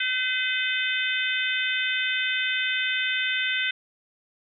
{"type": "harmonic tone", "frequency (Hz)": 510, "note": "C5", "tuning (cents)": -44, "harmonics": [3, 4, 5, 6, 7], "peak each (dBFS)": [-28, -29, -30, -31, -31], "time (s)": [0, 3.71], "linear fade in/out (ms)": 5, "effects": []}